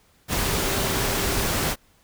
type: tone in noise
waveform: sine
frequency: 394 Hz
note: G4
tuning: 9 cents sharp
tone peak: -33 dBFS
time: 0.46-1.48 s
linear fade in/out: 50 ms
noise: pink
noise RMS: -24 dBFS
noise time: 0.28-1.76 s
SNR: -12 dB
effects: pink hiss -60 dBFS RMS until 2.03 s